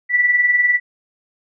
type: tone with tremolo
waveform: sine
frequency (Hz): 1963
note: B6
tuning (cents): -11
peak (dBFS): -9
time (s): 0.09-0.8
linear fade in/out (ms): 50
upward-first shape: triangle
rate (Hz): 20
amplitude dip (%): 65
effects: none